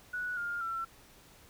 sine tone with pitch steps, 1472 / 1408.8 / 1348.3 Hz, F#6 / F6 / E6, -9 / +15 / +39 cents, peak -33 dBFS, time 0.13-0.85 s, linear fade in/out 10 ms, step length 240 ms, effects pink hiss -58 dBFS RMS until 1.49 s

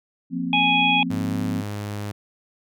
sine chord, F suspended fourth, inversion none, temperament equal, 174.61 / 233.1 / 261.6 Hz, F3 / Bb3 / C4, 0 / 0 / 0 cents, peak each -28 / -30 / -26 dBFS, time 0.3-1.64 s, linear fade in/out 50 ms
harmonic tone, 830.6 Hz, G#5, in tune, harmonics 1 / 3 / 4, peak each -21 / -19 / -23 dBFS, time 0.53-1.03 s, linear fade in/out 2 ms
sawtooth tone, 103.3 Hz, G#2, 9 cents flat, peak -24 dBFS, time 1.1-2.12 s, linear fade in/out 10 ms
effects none

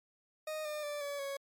40% pulse tone with pitch steps, 620 / 603 / 586.6 / 570.5 / 554.9 Hz, D#5 / D5 / D5 / C#5 / C#5, -6 / +46 / -2 / +50 / +2 cents, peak -36 dBFS, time 0.47-1.37 s, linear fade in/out 5 ms, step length 180 ms, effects MP3 96 kbps

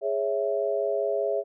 sine chord, C# minor, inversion second, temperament equal, 415.3 / 554.4 / 659.3 Hz, G#4 / C#5 / E5, 0 / 0 / 0 cents, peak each -28 dBFS, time 0.01-1.44 s, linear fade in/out 50 ms, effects none

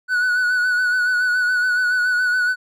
triangle tone with vibrato, 1480 Hz, F#6, in tune, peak -14 dBFS, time 0.08-2.56 s, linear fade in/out 50 ms, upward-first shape sine, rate 7.1 Hz, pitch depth 35 cents each way, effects none

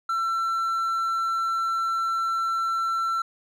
triangle tone, 1345 Hz, E6, 34 cents sharp, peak -21 dBFS, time 0.09-3.22 s, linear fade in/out 5 ms, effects none

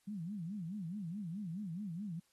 sine tone with vibrato, 185.4 Hz, F#3, 4 cents sharp, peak -39 dBFS, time 0.07-2.2 s, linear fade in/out 10 ms, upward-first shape sine, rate 4.7 Hz, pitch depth 250 cents each way, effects white hiss -75 dBFS RMS until 2.32 s + AAC 32 kbps

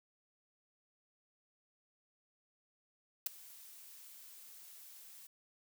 blue noise with ADSR envelope, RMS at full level -31 dBFS, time 3.26-5.27 s, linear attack 5 ms, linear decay 10 ms, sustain -24 dB, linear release 5 ms, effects none

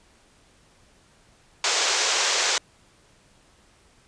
white band-pass noise, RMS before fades -23 dBFS, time 1.64-2.58 s, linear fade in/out 2 ms, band 370 to 7300 Hz, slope 48 dB/octave, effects pink hiss -58 dBFS RMS until 4.07 s + resampled to 22050 Hz

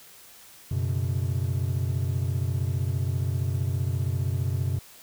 triangle chord, F# suspended fourth, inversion none, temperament equal, 92.5 / 123.47 / 138.59 Hz, F#2 / B2 / C#3, 0 / 0 / 0 cents, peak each -25 / -26 / -30 dBFS, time 0.71-4.79 s, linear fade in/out 5 ms, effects white hiss -50 dBFS RMS until 5.02 s

